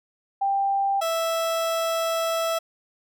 sine / 30% pulse tone pair in turn, 790 / 658.8 Hz, G5 / E5, +13 / -1 cents, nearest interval minor third, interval 314 cents, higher first, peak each -20 dBFS, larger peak neither, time 0.41-1.01 / 1.01-2.59 s, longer second, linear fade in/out 10 ms, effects none

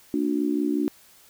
sine tone with amplitude modulation, 293.7 Hz, D4, in tune, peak -17 dBFS, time 0.14-0.88 s, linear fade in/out 0 ms, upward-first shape sine, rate 65.4 Hz, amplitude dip 100%, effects white hiss -54 dBFS RMS until 1.29 s

